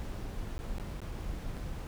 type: noise with dropouts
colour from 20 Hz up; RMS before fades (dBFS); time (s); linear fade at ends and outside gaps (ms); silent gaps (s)
brown; -38; 0-1.87; 0; 0.58-0.59 / 0.783-0.799 / 1.003-1.017 / 1.569-1.575
effects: none